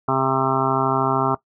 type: harmonic tone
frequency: 133.1 Hz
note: C3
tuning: 30 cents sharp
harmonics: 1 / 2 / 3 / 5 / 6 / 7 / 8 / 9 / 10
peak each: -26 / -26 / -26 / -26 / -26 / -26 / -26 / -26 / -26 dBFS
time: 0.08-1.35 s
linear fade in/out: 5 ms
effects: noise-tail reverb RT60 0.1 s tail -18 dB re dry